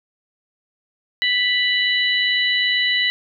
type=harmonic tone; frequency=987.8 Hz; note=B5; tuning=in tune; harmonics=2 / 3 / 4; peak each=-19 / -21 / -22 dBFS; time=1.22-3.1 s; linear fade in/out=0 ms; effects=none